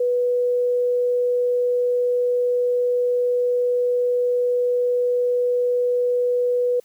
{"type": "tone", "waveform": "sine", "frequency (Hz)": 491.2, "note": "B4", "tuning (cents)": -9, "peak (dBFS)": -17, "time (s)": [0, 6.8], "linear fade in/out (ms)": 5, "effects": ["white hiss -59 dBFS RMS until 6.84 s"]}